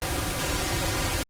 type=noise with comb filter; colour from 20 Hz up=pink; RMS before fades=-27 dBFS; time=0.02-1.23 s; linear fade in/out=0 ms; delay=4.6 ms; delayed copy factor=-0.8; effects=low-pass 12000 Hz 12 dB/octave + Opus 24 kbps